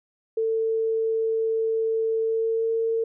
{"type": "tone with pitch glide", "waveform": "sine", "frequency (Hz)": [447.2, 452.9], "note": ["A4", "A#4"], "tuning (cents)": [28, -50], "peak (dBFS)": -21, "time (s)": [0.37, 3.04], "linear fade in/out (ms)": 5, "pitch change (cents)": 22, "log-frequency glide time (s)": [2.22, 2.73], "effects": []}